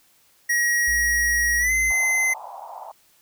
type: tone with pitch glide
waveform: square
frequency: 1900 to 2060 Hz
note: A#6 to C7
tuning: +33 to -28 cents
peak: -19 dBFS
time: 0.49-2.34 s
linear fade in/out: 10 ms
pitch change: +139 cents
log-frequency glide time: 1.59-1.72 s
type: tone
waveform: triangle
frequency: 58.27 Hz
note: A#1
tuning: in tune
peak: -29 dBFS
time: 0.87-1.92 s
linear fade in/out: 10 ms
type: band-pass noise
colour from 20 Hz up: white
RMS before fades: -38 dBFS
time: 1.9-2.92 s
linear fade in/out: 5 ms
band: 680 to 930 Hz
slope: 48 dB/octave
effects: white hiss -59 dBFS RMS until 3.21 s